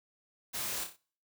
white noise with echo, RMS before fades -37 dBFS, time 0.53-0.85 s, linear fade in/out 20 ms, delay 30 ms, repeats 4, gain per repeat -6 dB, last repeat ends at 0.97 s, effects noise-tail reverb RT60 0.5 s tail -26 dB re dry

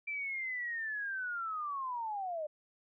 sine linear sweep, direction down, 2349 to 590 Hz, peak -35 dBFS, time 0.07-2.47 s, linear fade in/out 10 ms, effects none

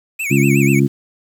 square tone with vibrato, 2431 Hz, D#7, 41 cents flat, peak -20 dBFS, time 0.19-0.8 s, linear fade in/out 10 ms, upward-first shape sine, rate 8.2 Hz, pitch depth 180 cents each way
harmonic tone, 69.3 Hz, C#2, in tune, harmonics 2 / 3 / 4 / 5, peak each -14 / -16 / -17 / -18 dBFS, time 0.3-0.88 s, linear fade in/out 20 ms
effects 7-bit

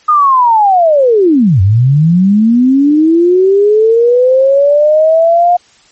sine linear two-way sweep, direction down then up, 1244.5 to 90.5 to 714 Hz, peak -4 dBFS, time 0.08-5.57 s, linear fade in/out 10 ms, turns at 1.61 s, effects white hiss -46 dBFS RMS until 5.91 s + MP3 32 kbps

